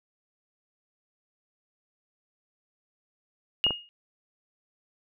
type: tone with exponential decay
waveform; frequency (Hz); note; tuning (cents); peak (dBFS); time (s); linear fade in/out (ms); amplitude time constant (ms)
sine; 2858; F7; +39; -17; 3.64-3.89; 0; 53
type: clicks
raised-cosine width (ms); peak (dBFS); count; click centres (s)
1; -18; 2; 3.666 / 3.707
effects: none